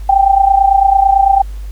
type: tone with amplitude modulation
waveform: sine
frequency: 784 Hz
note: G5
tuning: in tune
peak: -3 dBFS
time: 0.09-1.42 s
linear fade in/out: 5 ms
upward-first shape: sine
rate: 29 Hz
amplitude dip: 75%
effects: added 50 Hz sine -22 dBFS peak until 1.71 s + pink hiss -45 dBFS RMS until 1.71 s